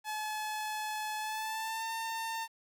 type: tone with pitch glide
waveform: sawtooth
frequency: 857 to 903.8 Hz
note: A5 to A5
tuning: -46 to +46 cents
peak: -31 dBFS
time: 0.04-2.48 s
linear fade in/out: 50 ms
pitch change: +92 cents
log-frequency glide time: 1.18-1.9 s
effects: 11-bit